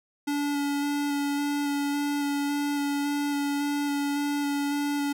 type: tone with vibrato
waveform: square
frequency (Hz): 286.8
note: D4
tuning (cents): -41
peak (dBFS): -26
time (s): 0.27-5.13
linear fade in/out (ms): 10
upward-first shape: square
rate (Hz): 1.8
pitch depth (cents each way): 10
effects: none